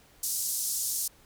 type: band-pass noise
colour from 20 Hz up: white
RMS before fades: -31 dBFS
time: 0.23-1.08 s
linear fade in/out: 5 ms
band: 5300 to 13000 Hz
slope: 24 dB/octave
effects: pink hiss -59 dBFS RMS until 1.25 s